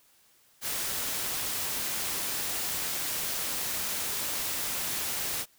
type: noise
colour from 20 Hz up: white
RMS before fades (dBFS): -32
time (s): 0.61-5.46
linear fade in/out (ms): 50
effects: white hiss -63 dBFS RMS until 5.58 s